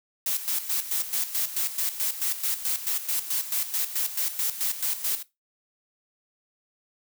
blue noise with tremolo, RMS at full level -26 dBFS, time 0.26-5.23 s, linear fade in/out 5 ms, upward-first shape square, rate 4.6 Hz, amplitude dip 70%, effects noise-tail reverb RT60 0.2 s tail -17 dB re dry

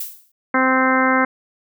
violet noise with exponential decay, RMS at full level -24 dBFS, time 0-0.32 s, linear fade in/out 5 ms, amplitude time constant 69 ms
harmonic tone, 260.3 Hz, C4, 9 cents flat, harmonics 1 / 2 / 3 / 4 / 5 / 6 / 7 / 8, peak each -19 / -22 / -24 / -21 / -22 / -21 / -26 / -24 dBFS, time 0.54-1.25 s, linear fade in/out 5 ms
effects none

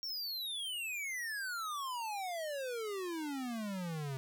square exponential sweep, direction down, 5588 to 130.81 Hz, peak -38 dBFS, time 0.03-4.17 s, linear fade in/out 0 ms, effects none

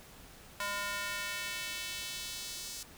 square tone with high-pass filter sweep, 202.9 Hz, G#3, 40 cents flat, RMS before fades -39 dBFS, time 0.6-2.83 s, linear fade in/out 2 ms, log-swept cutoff 1100 to 5400 Hz, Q 1.2, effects pink hiss -54 dBFS RMS until 2.97 s

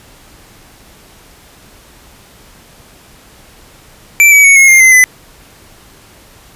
square tone with pitch steps, 2336 / 2279 / 2223 / 2168 / 2115 / 2063 / 2013 Hz, D7 / C#7 / C#7 / C#7 / C7 / C7 / B6, -10 / +47 / +4 / -39 / +18 / -25 / +33 cents, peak -3 dBFS, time 4.2-5.04 s, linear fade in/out 0 ms, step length 120 ms, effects pink hiss -41 dBFS RMS until 6.55 s + resampled to 32000 Hz

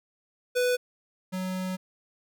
square tone pair in turn, 495.6 / 185.64 Hz, B4 / F#3, +6 / +6 cents, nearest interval octave + perfect fourth, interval 1700 cents, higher first, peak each -23 / -30 dBFS, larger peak first, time 0.55-0.77 / 1.32-1.77 s, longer second, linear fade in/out 20 ms, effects none

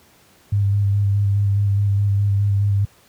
sine tone with vibrato, 100.6 Hz, G2, 45 cents sharp, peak -14 dBFS, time 0.52-2.85 s, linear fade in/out 5 ms, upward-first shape square, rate 4.8 Hz, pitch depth 18 cents each way, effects pink hiss -53 dBFS RMS until 3.08 s + high-pass 60 Hz 12 dB/octave

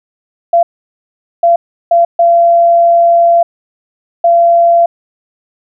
sine tone bursts at uneven times, 683 Hz, F5, 39 cents flat, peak -4 dBFS, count 5, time 0.53-0.63 / 1.43-1.56 / 1.91-2.05 / 2.19-3.43 / 4.24-4.86 s, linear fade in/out 5 ms, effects none

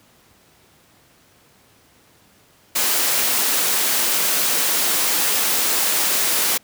white high-pass noise, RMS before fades -19 dBFS, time 2.75-6.58 s, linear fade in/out 10 ms, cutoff 230 Hz, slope 12 dB/octave, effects pink hiss -54 dBFS RMS until 6.63 s + high-pass 80 Hz 12 dB/octave

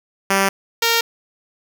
5% pulse tone pair in turn, 195.2 / 462.3 Hz, G3 / A#4, -7 / -14 cents, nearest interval octave + minor third, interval 1493 cents, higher second, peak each -3 dBFS, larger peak neither, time 0.3-0.49 / 0.82-1.01 s, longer neither, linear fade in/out 5 ms, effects none

